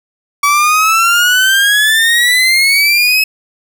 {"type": "exponential sweep", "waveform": "30% pulse", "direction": "up", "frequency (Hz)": [1138, 2585], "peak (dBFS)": -5, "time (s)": [0.43, 3.24], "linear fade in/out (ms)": 5, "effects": []}